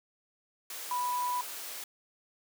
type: tone in noise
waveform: sine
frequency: 987 Hz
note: B5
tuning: 1 cent flat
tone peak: -29 dBFS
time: 0.91-1.41 s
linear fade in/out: 2 ms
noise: white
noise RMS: -41 dBFS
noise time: 0.7-1.84 s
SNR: +9 dB
effects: high-pass 400 Hz 12 dB/octave